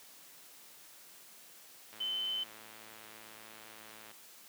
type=click train; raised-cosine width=0.3 ms; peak=-36 dBFS; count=239; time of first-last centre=1.93-4.113 s; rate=109 Hz
type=tone; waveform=sine; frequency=3058 Hz; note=G7; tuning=44 cents flat; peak=-33 dBFS; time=2-2.44 s; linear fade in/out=10 ms
effects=white hiss -56 dBFS RMS until 4.48 s + high-pass 150 Hz 12 dB/octave